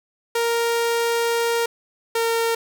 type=tone pair in turn; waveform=sawtooth; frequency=466.2 / 459.3 Hz; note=A#4 / A#4; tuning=0 / -26 cents; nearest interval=unison; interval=26 cents; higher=first; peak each=-15 dBFS; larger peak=neither; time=0.35-1.66 / 2.15-2.55 s; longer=first; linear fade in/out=5 ms; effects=none